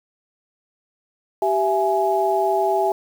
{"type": "tone cluster", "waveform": "sine", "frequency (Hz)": [388.5, 665, 837], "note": ["G4", "E5", "G#5"], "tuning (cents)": [-16, 15, 13], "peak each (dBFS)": -21, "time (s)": [1.42, 2.92], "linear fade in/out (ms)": 2, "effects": ["7-bit"]}